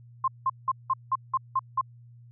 sine tone bursts, 1055 Hz, C6, 14 cents sharp, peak -21 dBFS, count 8, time 0.24-1.812 s, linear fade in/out 5 ms, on 39 ms, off 180 ms, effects added 119 Hz sine -48 dBFS peak until 2.31 s

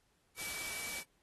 sine tone in noise, 2300 Hz, D7, 37 cents flat, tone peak -44 dBFS, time 0.36-1.04 s, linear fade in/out 50 ms, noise white, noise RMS -42 dBFS, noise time 0.36-1.04 s, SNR -5 dB, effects pink hiss -75 dBFS RMS until 1.22 s + AAC 32 kbps

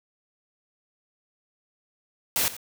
white noise with echo, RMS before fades -24 dBFS, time 2.36-2.48 s, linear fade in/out 0 ms, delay 86 ms, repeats 1, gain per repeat -15 dB, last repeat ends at 2.566 s, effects none

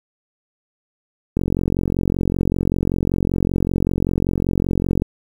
click train, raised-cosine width 3 ms, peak -6 dBFS, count 166, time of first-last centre 1.37-5.02 s, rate 45.2 Hz, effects 7-bit

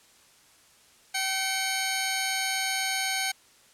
10% pulse tone pair together, 768 / 2176 Hz, G5 / C#7, -36 / -33 cents, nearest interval octave + tritone, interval 1803 cents, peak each -20 / -20 dBFS, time 1.14-3.32 s, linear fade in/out 10 ms, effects white hiss -58 dBFS RMS until 3.73 s + low-pass 10000 Hz 12 dB/octave

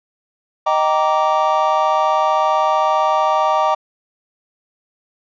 triangle chord, Eb major seventh, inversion none, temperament just, 622.3 / 777.8 / 933.4 / 1166.7 Hz, Eb5 / G5 / Bb5 / D6, 0 / -14 / +2 / -12 cents, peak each -17 dBFS, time 0.66-3.75 s, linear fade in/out 10 ms, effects resampled to 16000 Hz

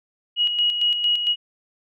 sine tone with tremolo, 2900 Hz, F#7, 35 cents flat, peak -16 dBFS, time 0.36-1.36 s, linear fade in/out 50 ms, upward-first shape square, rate 4.4 Hz, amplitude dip 50%, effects none

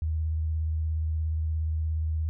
sine tone with vibrato, 79 Hz, D#2, 27 cents sharp, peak -25 dBFS, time 0.02-2.29 s, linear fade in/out 0 ms, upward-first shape square, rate 17 Hz, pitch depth 22 cents each way, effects none

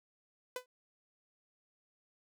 sawtooth tone with exponential decay, 502 Hz, B4, 28 cents sharp, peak -30 dBFS, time 0.56-0.66 s, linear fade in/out 2 ms, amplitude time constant 20 ms, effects none

